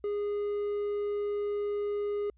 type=tone; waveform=triangle; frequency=411.3 Hz; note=G#4; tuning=17 cents flat; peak=-27 dBFS; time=0.04-2.3 s; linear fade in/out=2 ms; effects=added 60 Hz sine -60 dBFS peak until 2.37 s + resampled to 8000 Hz